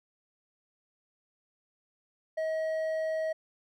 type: tone with hard clipping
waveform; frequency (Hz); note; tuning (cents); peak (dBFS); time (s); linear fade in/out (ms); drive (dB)
sine; 636; D#5; +38; -30; 2.37-3.33; 10; 5
effects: none